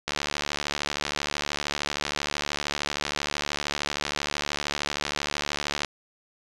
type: click train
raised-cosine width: 0.2 ms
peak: -9 dBFS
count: 422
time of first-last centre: 0.08-5.847 s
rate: 73 Hz
effects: resampled to 22050 Hz